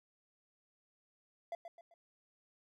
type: tone with echo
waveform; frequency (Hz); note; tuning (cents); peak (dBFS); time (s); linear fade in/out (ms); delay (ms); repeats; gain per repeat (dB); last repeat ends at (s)
triangle; 679; F5; -49; -36; 1.52-1.55; 2; 130; 3; -8; 1.94
effects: none